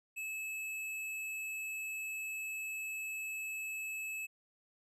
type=tone; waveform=square; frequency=2600 Hz; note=E7; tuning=24 cents flat; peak=-39 dBFS; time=0.16-4.27 s; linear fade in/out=20 ms; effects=resampled to 32000 Hz